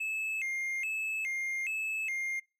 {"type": "tone with vibrato", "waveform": "triangle", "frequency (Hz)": 2349, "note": "D7", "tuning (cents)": 0, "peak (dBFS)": -30, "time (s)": [0, 2.4], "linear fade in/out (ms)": 10, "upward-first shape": "square", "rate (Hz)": 1.2, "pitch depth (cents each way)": 180, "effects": ["noise-tail reverb RT60 0.3 s tail -24 dB re dry"]}